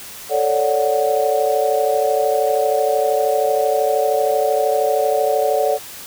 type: chord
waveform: sine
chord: D major seventh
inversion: second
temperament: equal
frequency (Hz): 440 / 554.4 / 587.3 / 740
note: A4 / C#5 / D5 / F#5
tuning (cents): 0 / 0 / 0 / 0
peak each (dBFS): -20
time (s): 0.29-5.79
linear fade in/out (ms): 50
effects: white hiss -35 dBFS RMS until 6.06 s